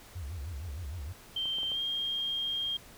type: tone with vibrato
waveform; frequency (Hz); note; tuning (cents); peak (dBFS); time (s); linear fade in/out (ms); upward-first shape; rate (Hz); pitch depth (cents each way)
sine; 77.78; D#2; 0; -36; 0.15-1.13; 10; sine; 6.5; 280
type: tone with pitch glide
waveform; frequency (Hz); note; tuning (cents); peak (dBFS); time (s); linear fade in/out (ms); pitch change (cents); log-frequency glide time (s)
sine; 3136 to 3217; G7 to G7; 0 to +44; -30; 1.36-2.77; 5; +44; 1.71-1.79
type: clicks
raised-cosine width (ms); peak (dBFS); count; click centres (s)
1; -33; 4; 1.456 / 1.585 / 1.632 / 1.718
effects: pink hiss -53 dBFS RMS until 2.97 s